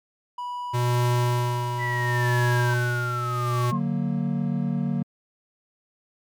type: tone with pitch glide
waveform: triangle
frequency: 980 to 972.7 Hz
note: B5 to B5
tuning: -14 to -27 cents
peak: -27 dBFS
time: 0.38-2.74 s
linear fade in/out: 5 ms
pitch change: -13 cents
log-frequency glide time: 1.38-1.6 s
type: tone with tremolo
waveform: square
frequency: 121.9 Hz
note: B2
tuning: 22 cents flat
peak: -20 dBFS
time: 0.73-3.72 s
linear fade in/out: 20 ms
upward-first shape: sine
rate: 0.71 Hz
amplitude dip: 60%
type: linear sweep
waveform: sine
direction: down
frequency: 1991 to 1046.5 Hz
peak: -27 dBFS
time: 1.78-3.8 s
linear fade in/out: 50 ms
type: chord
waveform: triangle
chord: D augmented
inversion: none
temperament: equal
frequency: 146.83 / 185 / 233.1 Hz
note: D3 / F#3 / A#3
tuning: 0 / 0 / 0 cents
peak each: -25 dBFS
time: 3.71-5.03 s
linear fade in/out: 10 ms
effects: MP3 96 kbps